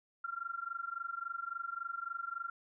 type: tone with amplitude modulation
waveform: sine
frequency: 1376 Hz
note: F6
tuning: 26 cents flat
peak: -34 dBFS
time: 0.24-2.5 s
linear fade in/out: 5 ms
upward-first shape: sine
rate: 23.6 Hz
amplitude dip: 90%
effects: none